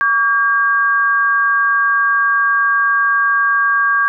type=tone pair together; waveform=sine; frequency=1140 / 1612.2 Hz; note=C#6 / G6; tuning=+48 / +48 cents; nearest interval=tritone; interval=600 cents; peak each=-15 / -13 dBFS; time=0.01-4.08 s; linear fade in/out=0 ms; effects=none